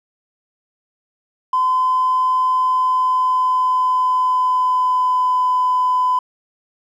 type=tone with pitch glide; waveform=triangle; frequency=1021 to 1006.4 Hz; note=C6 to B5; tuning=-43 to +32 cents; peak=-10 dBFS; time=1.53-6.19 s; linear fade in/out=5 ms; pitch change=-25 cents; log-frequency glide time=2.52-5.47 s; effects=tanh soft clip ceiling -11 dBFS